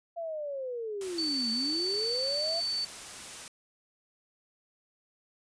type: linear two-way sweep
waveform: sine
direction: down then up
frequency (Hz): 686 to 220 to 686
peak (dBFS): -33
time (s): 0.16-2.61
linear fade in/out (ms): 20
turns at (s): 1.51
type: noise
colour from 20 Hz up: white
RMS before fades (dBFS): -43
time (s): 1.01-3.48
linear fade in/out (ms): 2
type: tone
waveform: sine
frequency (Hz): 4524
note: C#8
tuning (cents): +34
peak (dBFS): -29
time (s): 1.18-2.85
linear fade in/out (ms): 5
effects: resampled to 22050 Hz